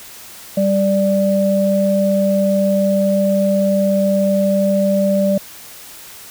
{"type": "tone pair together", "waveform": "sine", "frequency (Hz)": [196, 587.3], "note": ["G3", "D5"], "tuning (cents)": [0, 0], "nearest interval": "octave + perfect fifth", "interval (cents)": 1900, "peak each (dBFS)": -15, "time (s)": [0.57, 5.38], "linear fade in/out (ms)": 5, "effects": ["white hiss -37 dBFS RMS until 6.3 s"]}